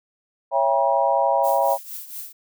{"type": "chord", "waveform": "sine", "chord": "C# diminished seventh", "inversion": "none", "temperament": "just", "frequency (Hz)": [554.4, 665.2, 798.3, 957.9], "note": ["C#5", "E5", "G5", "Bb5"], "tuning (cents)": [0, 16, 31, 47], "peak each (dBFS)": -22, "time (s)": [0.51, 1.78], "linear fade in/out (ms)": 50}
{"type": "noise with tremolo", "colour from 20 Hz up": "violet", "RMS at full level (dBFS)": -32, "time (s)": [1.43, 2.33], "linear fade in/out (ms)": 20, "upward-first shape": "triangle", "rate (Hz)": 4.3, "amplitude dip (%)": 75}
{"effects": []}